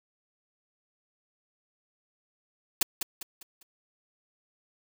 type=noise with echo; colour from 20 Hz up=white; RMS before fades=-22 dBFS; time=2.81-2.83 s; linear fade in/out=5 ms; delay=200 ms; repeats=4; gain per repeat=-8 dB; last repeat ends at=3.63 s; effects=none